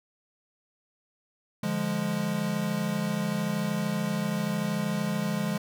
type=chord; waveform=square; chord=D diminished; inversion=none; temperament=equal; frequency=146.83 / 174.61 / 207.7 Hz; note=D3 / F3 / Ab3; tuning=0 / 0 / 0 cents; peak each=-35 / -32 / -30 dBFS; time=1.63-5.58 s; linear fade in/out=5 ms; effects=none